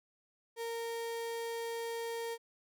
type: tone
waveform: 35% pulse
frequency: 462.1 Hz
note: A#4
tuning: 15 cents flat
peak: -35 dBFS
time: 0.56-2.38 s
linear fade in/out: 50 ms
effects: none